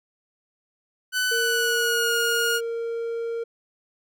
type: tone with pitch glide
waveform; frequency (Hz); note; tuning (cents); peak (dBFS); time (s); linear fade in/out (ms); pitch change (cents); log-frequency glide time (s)
sawtooth; 1500 to 1430.6; F#6 to F6; +23 to +41; -18; 1.12-2.61; 50; -82; 1.34-2.12
type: tone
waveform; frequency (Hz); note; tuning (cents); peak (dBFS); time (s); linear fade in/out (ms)
triangle; 462.5; A#4; -14; -24; 1.31-3.44; 10
effects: none